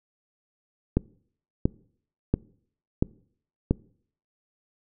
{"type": "click train", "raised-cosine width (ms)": 3, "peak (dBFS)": -7, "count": 5, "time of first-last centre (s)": [0.97, 3.71], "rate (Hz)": 1.46, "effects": ["noise-tail reverb RT60 0.6 s tail -24 dB re dry"]}